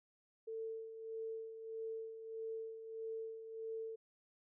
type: tone with tremolo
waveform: sine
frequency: 447.1 Hz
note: A4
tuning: 28 cents sharp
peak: -40 dBFS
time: 0.47-3.96 s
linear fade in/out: 10 ms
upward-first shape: sine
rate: 1.6 Hz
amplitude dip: 60%
effects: none

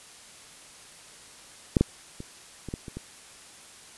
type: clicks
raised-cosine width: 3 ms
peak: -6 / -6 / -24 / -23 / -18 / -25 / -22 dBFS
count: 7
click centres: 1.768 / 1.81 / 2.204 / 2.687 / 2.739 / 2.882 / 2.97 s
effects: white hiss -49 dBFS RMS until 3.97 s + resampled to 24000 Hz

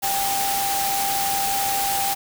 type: tone in noise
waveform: sine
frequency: 791 Hz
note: G5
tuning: 15 cents sharp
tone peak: -23 dBFS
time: 0.02-2.15 s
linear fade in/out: 20 ms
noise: white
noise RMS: -25 dBFS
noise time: 0.02-2.15 s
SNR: -1 dB
effects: none

